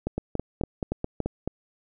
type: two click trains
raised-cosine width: 2 ms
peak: -14 / -13 dBFS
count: 7 / 5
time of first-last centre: 0.18-1.476 / 0.07-1.203 s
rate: 4.63 / 3.53 Hz
effects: none